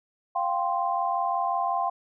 sine chord, F suspended second, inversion none, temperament equal, 698.5 / 784 / 1046.5 Hz, F5 / G5 / C6, 0 / 0 / 0 cents, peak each -28 dBFS, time 0.35-1.9 s, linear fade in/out 10 ms, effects none

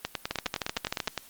two click trains, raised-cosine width 0.2 ms, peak -12 / -11 dBFS, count 12 / 11, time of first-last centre 0.05-1.177 / 0.31-1.079 s, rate 9.76 / 13 Hz, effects white hiss -53 dBFS RMS until 1.29 s + Opus 32 kbps

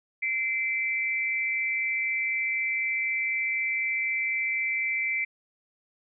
sine tone pair together, 2070 / 2326 Hz, C7 / D7, -19 / -17 cents, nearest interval major second, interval 202 cents, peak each -28 dBFS, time 0.22-5.25 s, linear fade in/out 10 ms, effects none

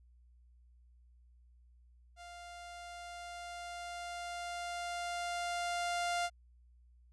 sawtooth tone with level ramp, 698.5 Hz, F5, in tune, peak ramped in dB -45 to -28 dBFS, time 2.16-6.3 s, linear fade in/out 50 ms, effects added 60 Hz sine -60 dBFS peak until 7.12 s + resampled to 22050 Hz

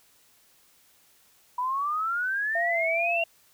sine exponential sweep, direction up, 976 to 2794 Hz, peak -25 dBFS, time 1.58-3.24 s, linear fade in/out 5 ms
sine tone with vibrato, 672 Hz, E5, 33 cents sharp, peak -26 dBFS, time 2.55-3.24 s, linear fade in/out 5 ms, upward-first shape sine, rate 2.3 Hz, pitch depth 45 cents each way
effects white hiss -61 dBFS RMS until 3.53 s

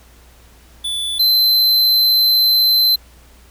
square tone pair in turn, 3471 / 4078 Hz, A7 / C8, -24 / -45 cents, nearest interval minor third, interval 279 cents, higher second, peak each -20 / -11 dBFS, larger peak second, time 0.84-1.19 / 1.19-2.96 s, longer second, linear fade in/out 10 ms, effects added 60 Hz sine -45 dBFS peak until 3.5 s + pink hiss -49 dBFS RMS until 3.5 s

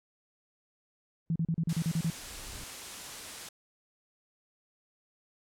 brown noise with exponential growth, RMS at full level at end -43 dBFS, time 1.26-2.64 s, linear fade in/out 5 ms, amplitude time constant 300 ms
sine tone bursts, 164.2 Hz, E3, 6 cents flat, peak -26 dBFS, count 9, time 1.3-2.101 s, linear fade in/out 2 ms, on 57 ms, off 36 ms
white noise, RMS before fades -42 dBFS, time 1.69-3.49 s, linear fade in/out 5 ms
effects low-pass 10000 Hz 12 dB/octave

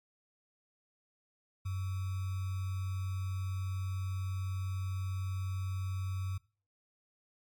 sine tone with sample-and-hold, 94.4 Hz, F#2, 35 cents sharp, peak -33 dBFS, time 1.65-6.38 s, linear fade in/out 10 ms, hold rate 1225 Hz, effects noise-tail reverb RT60 0.4 s tail -22 dB re dry + MP3 96 kbps

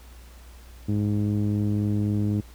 sawtooth tone with low-pass filter, 103.83 Hz, G#2, in tune, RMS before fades -24 dBFS, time 0.88-2.41 s, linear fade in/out 10 ms, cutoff 280 Hz, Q 2, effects added 60 Hz sine -44 dBFS peak until 2.54 s + pink hiss -53 dBFS RMS until 2.54 s

